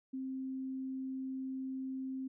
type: tone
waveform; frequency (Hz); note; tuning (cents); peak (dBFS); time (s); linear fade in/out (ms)
sine; 263.3; C4; +11; -37; 0.13-2.28; 10
effects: none